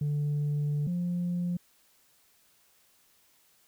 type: tone pair in turn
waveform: sine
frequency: 146.83 / 175.93 Hz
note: D3 / F3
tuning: 0 / +13 cents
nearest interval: minor third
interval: 313 cents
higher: second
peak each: -24 / -26 dBFS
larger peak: first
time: 0.01-0.87 / 0.87-1.57 s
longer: first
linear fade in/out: 5 ms
effects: tanh soft clip ceiling -25 dBFS + white hiss -65 dBFS RMS until 3.67 s